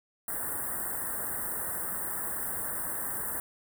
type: band-stop noise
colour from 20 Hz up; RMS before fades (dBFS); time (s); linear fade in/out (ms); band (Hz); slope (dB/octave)
white; -34; 0.28-3.4; 2; 1900 to 8100; 96
effects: none